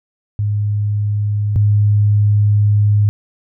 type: tone pair in turn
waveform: sine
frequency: 103.83 / 103.83 Hz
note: G#2 / G#2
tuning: 0 / 0 cents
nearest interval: unison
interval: 0 cents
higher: neither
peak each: -14 / -9 dBFS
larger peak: second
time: 0.39-1.56 / 1.56-3.09 s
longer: second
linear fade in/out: 0 ms
effects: none